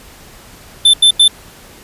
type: tone bursts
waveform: square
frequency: 3538 Hz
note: A7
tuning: 9 cents sharp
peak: -5 dBFS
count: 3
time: 0.85-1.28 s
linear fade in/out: 5 ms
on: 86 ms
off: 86 ms
effects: pink hiss -39 dBFS RMS until 1.83 s + resampled to 32000 Hz